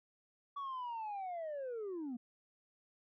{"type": "linear sweep", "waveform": "sine", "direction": "down", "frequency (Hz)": [1141, 228.7], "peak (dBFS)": -37, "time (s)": [0.56, 2.17], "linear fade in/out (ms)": 10, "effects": ["tanh soft clip ceiling -38 dBFS"]}